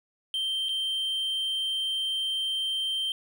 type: tone with dropouts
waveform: triangle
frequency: 3136 Hz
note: G7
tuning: in tune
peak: -25 dBFS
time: 0.34-3.12 s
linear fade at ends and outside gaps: 1 ms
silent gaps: 0.686-0.691 s
effects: none